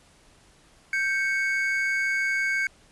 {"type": "tone pair together", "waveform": "triangle", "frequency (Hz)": [1568, 2217], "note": ["G6", "C#7"], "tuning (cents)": [0, 0], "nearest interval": "tritone", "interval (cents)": 600, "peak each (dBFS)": [-24, -24], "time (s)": [0.93, 2.67], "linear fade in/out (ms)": 2, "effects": ["pink hiss -57 dBFS RMS until 2.91 s", "resampled to 24000 Hz"]}